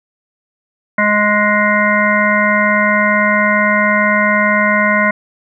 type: harmonic tone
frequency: 208.9 Hz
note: G#3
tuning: 10 cents sharp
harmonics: 1 / 3 / 5 / 7 / 9 / 10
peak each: -17 / -17 / -17 / -17 / -17 / -17 dBFS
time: 0.98-5.11 s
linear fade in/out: 5 ms
effects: none